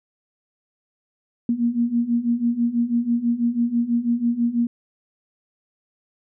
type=beating tone pair; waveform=sine; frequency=233.1 / 239.2 Hz; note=A#3 / A#3; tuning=0 / +45 cents; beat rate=6.1 Hz; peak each=-23 / -20 dBFS; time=1.49-4.67 s; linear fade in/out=2 ms; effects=none